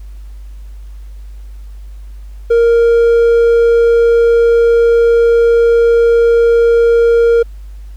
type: tone with hard clipping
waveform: sine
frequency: 466.2 Hz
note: A#4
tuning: in tune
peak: -7 dBFS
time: 2.5-7.43 s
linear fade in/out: 10 ms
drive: 3 dB
effects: added 50 Hz sine -27 dBFS peak until 7.96 s + pink hiss -52 dBFS RMS until 7.96 s